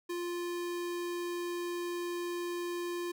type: tone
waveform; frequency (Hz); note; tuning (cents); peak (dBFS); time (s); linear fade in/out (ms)
square; 349.2; F4; 0; -35; 0.09-3.12; 10
effects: none